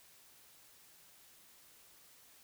silence, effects white hiss -62 dBFS RMS until 2.43 s

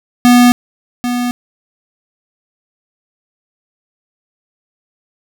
square tone with echo, 244.5 Hz, B3, 17 cents flat, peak -5 dBFS, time 0.25-0.52 s, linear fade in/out 0 ms, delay 790 ms, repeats 1, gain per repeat -10 dB, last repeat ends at 1.31 s, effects none

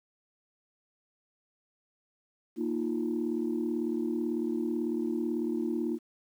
sine chord, Bb suspended fourth, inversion none, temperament equal, 233.1 / 311.1 / 349.2 Hz, Bb3 / Eb4 / F4, 0 / 0 / 0 cents, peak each -32 dBFS, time 2.56-5.99 s, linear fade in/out 50 ms, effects tanh soft clip ceiling -21 dBFS + 10-bit

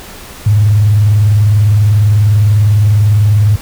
sine tone with vibrato, 103.83 Hz, G#2, in tune, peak -5 dBFS, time 0.46-3.56 s, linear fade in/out 5 ms, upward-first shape triangle, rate 20 Hz, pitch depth 180 cents each way, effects pink hiss -31 dBFS RMS until 3.61 s

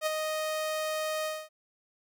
sawtooth tone with ADSR envelope, 622.3 Hz, D#5, in tune, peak -21 dBFS, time 0.01-1.49 s, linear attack 55 ms, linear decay 16 ms, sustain -5 dB, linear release 240 ms, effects none

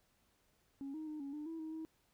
sine tone with pitch steps, 275.8 / 312.6 / 305.4 / 278.9 / 299.7 / 326.3 / 316 / 319.3 Hz, C#4 / D#4 / D#4 / C#4 / D4 / E4 / D#4 / D#4, -9 / +8 / -32 / +11 / +35 / -18 / +27 / +45 cents, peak -40 dBFS, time 0.81-1.85 s, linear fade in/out 0 ms, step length 130 ms, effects tanh soft clip ceiling -39 dBFS + pink hiss -75 dBFS RMS until 2.13 s

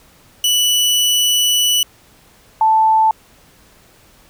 sawtooth / sine tone pair in turn, 2960 / 880 Hz, F#7 / A5, 0 / 0 cents, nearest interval octave + major sixth, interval 2100 cents, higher first, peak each -9 dBFS, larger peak neither, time 0.44-1.83 / 2.61-3.11 s, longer first, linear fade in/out 2 ms, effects pink hiss -49 dBFS RMS until 4.29 s

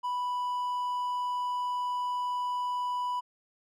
triangle tone, 987.8 Hz, B5, in tune, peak -27 dBFS, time 0.03-3.21 s, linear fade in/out 20 ms, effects none

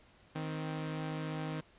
sawtooth tone pair together, 156.4 / 261.6 Hz, D#3 / C4, +9 / 0 cents, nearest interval major sixth, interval 891 cents, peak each -33 / -39 dBFS, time 0.35-1.61 s, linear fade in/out 10 ms, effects pink hiss -63 dBFS RMS until 1.78 s + resampled to 8000 Hz

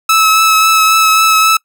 sawtooth tone with vibrato, 1300 Hz, E6, 24 cents flat, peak -3 dBFS, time 0.09-1.57 s, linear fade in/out 5 ms, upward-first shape triangle, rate 3.7 Hz, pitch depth 17 cents each way, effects noise-tail reverb RT60 0.1 s tail -25 dB re dry

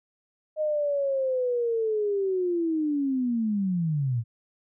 sine linear sweep, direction down, 622.3 to 110 Hz, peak -23 dBFS, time 0.56-4.24 s, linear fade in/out 50 ms, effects none

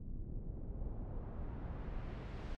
brown noise with low-pass filter sweep, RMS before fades -43 dBFS, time 0-2.55 s, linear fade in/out 0 ms, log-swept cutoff 230 to 4500 Hz, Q 0.77, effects AAC 64 kbps

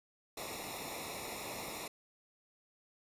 pink noise with comb filter, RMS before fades -43 dBFS, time 0.37-1.88 s, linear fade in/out 5 ms, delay 0.64 ms, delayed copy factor -0.95, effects resampled to 32000 Hz

